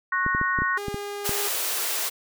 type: chord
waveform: sine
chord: F# major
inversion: second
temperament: equal with one note detuned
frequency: 1094.1 / 1480 / 1864.7 Hz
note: C#6 / F#6 / A#6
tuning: -23 / 0 / 0 cents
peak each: -26 dBFS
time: 0.12-0.78 s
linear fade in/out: 5 ms
type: clicks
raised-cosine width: 3 ms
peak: -17 dBFS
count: 8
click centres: 0.264 / 0.349 / 0.414 / 0.588 / 0.62 / 0.883 / 0.944 / 1.293 s
type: tone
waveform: sawtooth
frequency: 407.2 Hz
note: G#4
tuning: 34 cents flat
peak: -27 dBFS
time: 0.77-1.48 s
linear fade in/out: 5 ms
type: high-pass noise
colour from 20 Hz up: white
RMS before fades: -27 dBFS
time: 1.24-2.1 s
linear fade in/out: 20 ms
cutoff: 340 Hz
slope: 48 dB/octave
effects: none